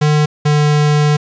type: tone pair in turn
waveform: square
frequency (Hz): 150.3 / 148.83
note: D3 / D3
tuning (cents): +40 / +23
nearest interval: unison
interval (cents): 17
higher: first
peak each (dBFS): -10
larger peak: neither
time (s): 0.01-0.26 / 0.45-1.17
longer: second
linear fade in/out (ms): 10
effects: resampled to 16000 Hz + 8-bit